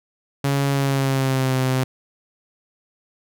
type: tone with pitch glide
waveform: sawtooth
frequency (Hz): 139.4 to 130.06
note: C#3 to C3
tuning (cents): +10 to -10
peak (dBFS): -14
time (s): 0.44-1.84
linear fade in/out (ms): 5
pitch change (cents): -120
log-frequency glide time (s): 0.7-1.57
effects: none